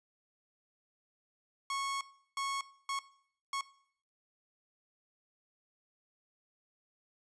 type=tone bursts at uneven times; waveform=sawtooth; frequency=1100 Hz; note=C#6; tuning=14 cents flat; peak=-30 dBFS; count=4; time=1.7-2.01 / 2.37-2.61 / 2.89-2.99 / 3.53-3.61 s; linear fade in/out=2 ms; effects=noise-tail reverb RT60 0.6 s tail -18 dB re dry + resampled to 22050 Hz